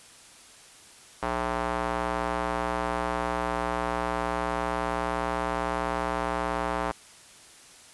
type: tone with band-pass filter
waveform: square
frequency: 60.1 Hz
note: B1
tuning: 46 cents flat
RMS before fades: -29 dBFS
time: 1.22-6.92 s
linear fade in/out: 10 ms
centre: 970 Hz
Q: 1.4
effects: white hiss -51 dBFS RMS until 7.93 s + resampled to 24000 Hz